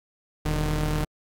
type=tone pair together; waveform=sawtooth; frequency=40.29 / 152.1 Hz; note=E1 / D#3; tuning=-39 / -39 cents; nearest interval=octave + major seventh; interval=2300 cents; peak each=-22 dBFS; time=0.45-1.05 s; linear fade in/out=10 ms; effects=AAC 64 kbps